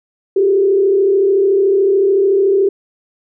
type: tone with frequency modulation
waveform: sine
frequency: 392 Hz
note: G4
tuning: in tune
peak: -9 dBFS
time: 0.36-2.69 s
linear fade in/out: 5 ms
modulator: 33.7 Hz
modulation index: 0.69
effects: none